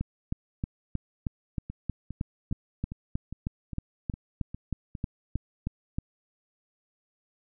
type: two click trains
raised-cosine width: 5 ms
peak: -24 / -17 dBFS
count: 10 / 20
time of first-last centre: 1.7-5.359 / 0.01-5.985 s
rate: 2.46 / 3.18 Hz
effects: none